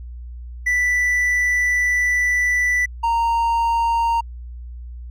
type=tone pair in turn; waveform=triangle; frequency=1975.5 / 926.4 Hz; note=B6 / A#5; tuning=0 / -11 cents; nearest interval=octave + minor second; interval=1311 cents; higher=first; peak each=-14 dBFS; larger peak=neither; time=0.66-2.86 / 3.03-4.21 s; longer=first; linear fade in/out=10 ms; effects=added 60 Hz sine -31 dBFS peak until 5.1 s